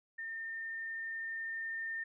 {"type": "tone with level ramp", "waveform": "sine", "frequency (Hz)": 1812, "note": "A#6", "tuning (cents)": -50, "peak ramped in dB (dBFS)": [-39, -36], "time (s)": [0.18, 2.04], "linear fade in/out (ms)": 10, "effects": []}